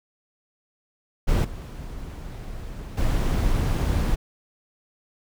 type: noise with level steps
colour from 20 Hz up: brown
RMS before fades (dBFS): -20 / -35 / -22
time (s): 1.27-4.16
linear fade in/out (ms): 20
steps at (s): 1.44 / 2.97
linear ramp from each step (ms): 10
effects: none